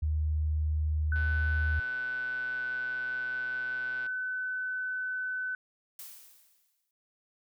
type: tone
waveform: sine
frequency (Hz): 76.8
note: D#2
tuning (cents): -22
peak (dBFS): -26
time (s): 0.02-1.8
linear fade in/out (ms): 10
type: tone with pitch glide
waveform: sine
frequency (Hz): 1500 to 1508.7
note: F#6 to F#6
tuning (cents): +23 to +33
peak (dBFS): -31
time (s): 1.12-5.55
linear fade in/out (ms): 2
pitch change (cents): +10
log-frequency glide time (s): 2.47-4.09
type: click train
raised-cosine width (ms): 0.3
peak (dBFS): -33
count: 364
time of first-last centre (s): 1.16-4.064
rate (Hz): 125
type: noise with exponential decay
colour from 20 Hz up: blue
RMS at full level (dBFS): -43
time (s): 5.99-6.91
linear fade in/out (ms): 2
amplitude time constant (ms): 200
effects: none